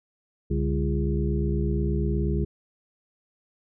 harmonic tone with a mistuned harmonic, 68.4 Hz, C#2, 23 cents flat, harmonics 1 / 2 / 3 / 5 / 6, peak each -25 / -28 / -30 / -32 / -33 dBFS, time 0.5-2.45 s, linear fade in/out 10 ms, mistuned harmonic 2, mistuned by +110 cents, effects none

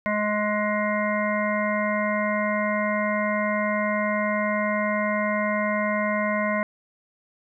harmonic tone, 210 Hz, G#3, 19 cents sharp, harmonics 1 / 3 / 5 / 7 / 9 / 10, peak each -27 / -26 / -29 / -34 / -31 / -31 dBFS, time 0.06-6.63 s, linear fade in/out 0 ms, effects none

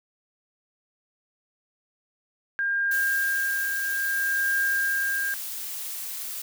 sine tone with tremolo, 1606 Hz, G6, 41 cents sharp, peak -21 dBFS, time 2.59-5.34 s, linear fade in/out 0 ms, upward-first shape triangle, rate 0.62 Hz, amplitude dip 45%
blue noise, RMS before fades -34 dBFS, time 2.91-6.42 s, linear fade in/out 5 ms
effects none

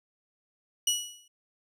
20% pulse tone with exponential decay, 2925 Hz, F#7, 21 cents flat, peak -16 dBFS, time 0.87-1.28 s, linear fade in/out 5 ms, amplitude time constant 88 ms, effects none

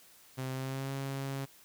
sawtooth tone with pitch glide, 130.81 to 136.44 Hz, C3 to C#3, 0 to -27 cents, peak -31 dBFS, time 0.37-1.46 s, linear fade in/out 20 ms, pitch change +73 cents, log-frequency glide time 0.52-0.91 s, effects white hiss -59 dBFS RMS until 1.64 s

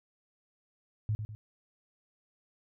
sine tone with echo, 107.3 Hz, A2, 43 cents flat, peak -27 dBFS, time 1.09-1.15 s, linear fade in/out 0 ms, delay 100 ms, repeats 2, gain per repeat -7 dB, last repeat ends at 1.35 s, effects none

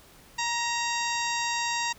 harmonic tone with a mistuned harmonic, 941 Hz, A#5, 16 cents sharp, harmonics 1 / 2 / 3 / 4 / 5 / 6 / 7 / 8, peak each -30 / -33 / -35 / -36 / -37 / -38 / -38 / -39 dBFS, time 0.38-1.93 s, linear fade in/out 10 ms, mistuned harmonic 3, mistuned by -47 cents, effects pink hiss -54 dBFS RMS until 1.98 s

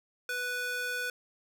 square tone with high-pass filter, 493.9 Hz, B4, in tune, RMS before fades -34 dBFS, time 0.29-1.1 s, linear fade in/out 2 ms, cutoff 1100 Hz, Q 3.1, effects none

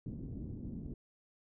white low-pass noise, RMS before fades -43 dBFS, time 0.06-0.94 s, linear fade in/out 2 ms, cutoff 260 Hz, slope 24 dB/octave, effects none

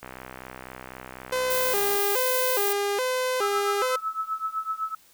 click train, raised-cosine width 0.5 ms, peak -23 dBFS, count 124, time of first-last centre 0.03-1.952 s, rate 64 Hz
sawtooth tone with vibrato, 454.2 Hz, A#4, 45 cents flat, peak -20 dBFS, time 1.32-3.96 s, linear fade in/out 5 ms, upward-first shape square, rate 1.2 Hz, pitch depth 200 cents each way
violet noise, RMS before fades -28 dBFS, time 1.5-2.73 s, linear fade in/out 5 ms
sine tone with tremolo, 1302 Hz, E6, 22 cents flat, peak -23 dBFS, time 3.41-4.95 s, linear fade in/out 5 ms, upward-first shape triangle, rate 7.9 Hz, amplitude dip 95%
effects white hiss -57 dBFS RMS until 5.13 s

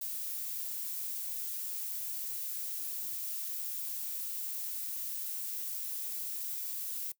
violet noise, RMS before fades -38 dBFS, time 0.01-7.12 s, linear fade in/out 5 ms, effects noise-tail reverb RT60 0.1 s tail -20 dB re dry

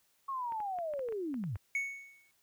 sine linear sweep, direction down, 1107 to 82.41 Hz, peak -34 dBFS, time 0.28-1.57 s, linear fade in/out 10 ms
clicks, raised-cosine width 0.5 ms, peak -35 dBFS, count 10, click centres 0.522 / 0.603 / 0.787 / 0.937 / 0.993 / 1.087 / 1.124 / 1.342 / 1.439 / 1.557 s
triangle tone with exponential decay, 2217 Hz, C#7, in tune, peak -27 dBFS, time 1.75-2.31 s, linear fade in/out 2 ms, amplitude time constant 120 ms
effects white hiss -72 dBFS RMS until 2.42 s

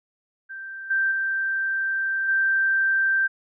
sine tone with level steps, 1568 Hz, G6, in tune, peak -33 / -19 / -22 / -18 dBFS, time 0.49-3.28 s, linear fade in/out 20 ms, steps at 0.9 / 1.11 / 2.28 s, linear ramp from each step 10 ms, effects none

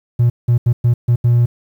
triangle tone bursts at uneven times, 119.9 Hz, A#2, 49 cents sharp, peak -6 dBFS, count 6, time 0.19-0.3 / 0.48-0.58 / 0.66-0.73 / 0.84-0.94 / 1.08-1.16 / 1.24-1.46 s, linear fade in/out 10 ms, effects tanh soft clip ceiling -4 dBFS + 8-bit

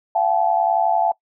sine tone cluster, 686 / 757 / 859 Hz, F5 / F#5 / A5, -31 / +39 / -42 cents, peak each -20 dBFS, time 0.15-1.12 s, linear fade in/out 5 ms, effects noise-tail reverb RT60 0.1 s tail -22 dB re dry

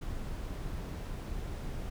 brown noise, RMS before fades -38 dBFS, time 0.01-1.9 s, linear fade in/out 10 ms, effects none

